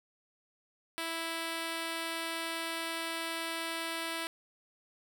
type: tone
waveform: 5% pulse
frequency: 329.6 Hz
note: E4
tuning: in tune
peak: -23 dBFS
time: 0.98-4.27 s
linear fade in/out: 0 ms
effects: none